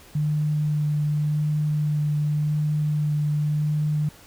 sine tone with vibrato, 150 Hz, D3, 37 cents sharp, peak -20 dBFS, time 0.15-4.09 s, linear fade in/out 5 ms, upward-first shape sine, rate 0.88 Hz, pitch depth 12 cents each way, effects pink hiss -49 dBFS RMS until 4.26 s

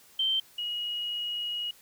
sine tone pair in turn, 3122 / 2896 Hz, G7 / F#7, -8 / -38 cents, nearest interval minor second, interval 130 cents, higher first, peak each -24 / -30 dBFS, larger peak first, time 0.19-0.4 / 0.58-1.71 s, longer second, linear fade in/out 5 ms, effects white hiss -57 dBFS RMS until 1.81 s

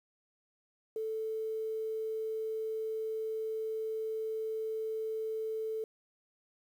sine tone, 440 Hz, A4, in tune, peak -33 dBFS, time 0.96-5.84 s, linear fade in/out 2 ms, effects 10-bit

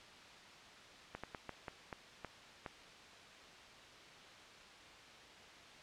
slowing click train, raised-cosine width 0.5 ms, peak -28 dBFS, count 8, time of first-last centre 1.15-2.662 s, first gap 86 ms, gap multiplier 1.3, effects white hiss -56 dBFS RMS until 5.82 s + low-pass 4000 Hz 12 dB/octave

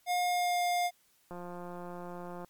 square tone with pitch glide, 714 to 707.4 Hz, F5 to F5, +38 to +22 cents, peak -28 dBFS, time 0.06-0.91 s, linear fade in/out 50 ms, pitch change -16 cents, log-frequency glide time 0.26-0.61 s
click train, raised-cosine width 1 ms, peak -30 dBFS, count 201, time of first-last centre 1.31-2.446 s, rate 176 Hz
effects white hiss -68 dBFS RMS until 2.49 s + MP3 96 kbps

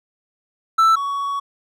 triangle tone pair in turn, 1325 / 1121.4 Hz, E6 / C#6, +9 / +20 cents, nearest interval minor third, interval 289 cents, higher first, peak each -9 / -19 dBFS, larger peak first, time 0.78-0.96 / 0.96-1.4 s, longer second, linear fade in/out 10 ms, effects none

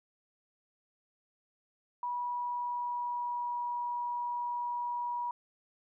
sine tone with pitch glide, 973 to 964.6 Hz, B5 to B5, -26 to -41 cents, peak -32 dBFS, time 2.03-5.31 s, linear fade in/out 2 ms, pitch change -15 cents, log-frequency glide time 2.17-3.59 s, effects none

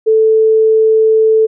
sine tone, 440 Hz, A4, in tune, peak -6 dBFS, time 0.06-1.47 s, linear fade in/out 20 ms, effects none

